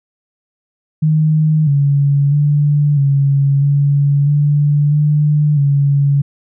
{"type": "tone with pitch steps", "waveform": "sine", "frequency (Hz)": [155.2, 141.5, 146.4, 139.4, 142.2, 146.1, 149.2, 141.2], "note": ["D#3", "C#3", "D3", "C#3", "C#3", "D3", "D3", "C#3"], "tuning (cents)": [-4, 36, -5, 10, 45, -9, 28, 32], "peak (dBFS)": -9, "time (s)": [1.02, 6.22], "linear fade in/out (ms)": 10, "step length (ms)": 650, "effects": []}